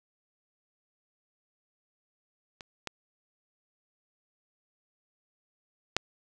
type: clicks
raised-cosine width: 0.2 ms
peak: -25 / -17 / -7 dBFS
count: 3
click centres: 2.608 / 2.873 / 5.966 s
effects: none